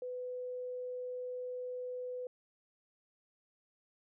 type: tone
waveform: sine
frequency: 499.8 Hz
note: B4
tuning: 21 cents sharp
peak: -38 dBFS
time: 0.02-2.27 s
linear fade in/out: 2 ms
effects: none